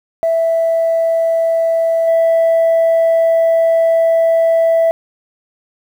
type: tone with level steps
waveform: sine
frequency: 659.3 Hz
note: E5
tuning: in tune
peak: -10 / -7 dBFS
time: 0.23-4.91 s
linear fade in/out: 0 ms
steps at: 2.07 s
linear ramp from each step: 10 ms
effects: tanh soft clip ceiling -7 dBFS + 7-bit